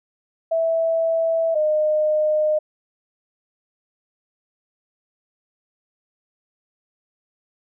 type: tone pair in turn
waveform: sine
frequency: 656 / 612.5 Hz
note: E5 / D#5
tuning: -9 / -27 cents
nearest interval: minor second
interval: 118 cents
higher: first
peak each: -17 / -16 dBFS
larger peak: second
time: 0.51-1.55 / 1.55-2.59 s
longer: neither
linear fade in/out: 10 ms
effects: none